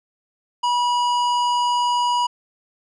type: tone with hard clipping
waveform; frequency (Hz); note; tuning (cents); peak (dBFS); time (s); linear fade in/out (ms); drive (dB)
triangle; 971; B5; -30; -19; 0.63-2.27; 10; 16
effects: resampled to 24000 Hz